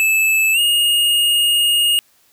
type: tone with pitch glide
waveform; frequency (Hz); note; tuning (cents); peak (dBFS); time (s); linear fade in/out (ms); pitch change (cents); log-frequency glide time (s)
square; 2617 to 2854; E7 to F7; -13 to +37; -13; 0-1.99; 0; +150; 0.53-0.59
effects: white hiss -56 dBFS RMS until 2.32 s